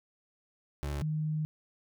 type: tone pair in turn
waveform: 30% pulse / sine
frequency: 72 / 154.38 Hz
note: D2 / D#3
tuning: -34 / -13 cents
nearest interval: octave + minor second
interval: 1321 cents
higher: second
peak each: -30 / -29 dBFS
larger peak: second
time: 0.83-1.02 / 1.02-1.45 s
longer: second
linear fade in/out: 0 ms
effects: none